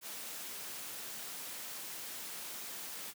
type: noise with amplitude modulation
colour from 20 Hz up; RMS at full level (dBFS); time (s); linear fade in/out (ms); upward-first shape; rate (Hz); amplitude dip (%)
white; -43; 0.01-3.14; 50; sine; 207; 25
effects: high-pass 150 Hz 12 dB/octave